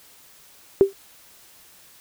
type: tone with exponential decay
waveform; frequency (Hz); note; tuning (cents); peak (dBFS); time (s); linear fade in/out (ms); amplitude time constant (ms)
sine; 392; G4; 0; -6; 0.81-0.93; 0; 25
effects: white hiss -51 dBFS RMS until 2 s